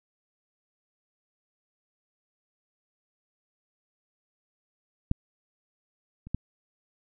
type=clicks; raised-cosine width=5 ms; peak=-11 / -30 / -15 dBFS; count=3; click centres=5.114 / 6.27 / 6.346 s; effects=none